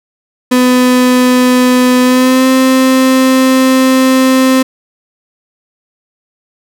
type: tone with pitch glide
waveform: 35% pulse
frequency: 251.2 to 261 Hz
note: B3 to C4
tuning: +30 to -4 cents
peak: -4 dBFS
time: 0.51-4.63 s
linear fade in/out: 10 ms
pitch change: +66 cents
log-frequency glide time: 2.02-2.47 s
effects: none